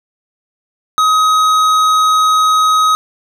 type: tone with tanh clipping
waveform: sine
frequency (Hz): 1264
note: D#6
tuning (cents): +27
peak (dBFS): -10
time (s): 0.98-2.95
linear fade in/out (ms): 0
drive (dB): 13
effects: none